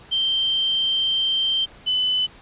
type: tone pair in turn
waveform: sine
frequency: 3136 / 3013 Hz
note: G7 / F#7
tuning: 0 / +31 cents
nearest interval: minor second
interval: 69 cents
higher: first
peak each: -18 dBFS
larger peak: neither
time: 0.11-1.66 / 1.86-2.27 s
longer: first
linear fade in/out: 20 ms
effects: pink hiss -47 dBFS RMS until 2.41 s + resampled to 8000 Hz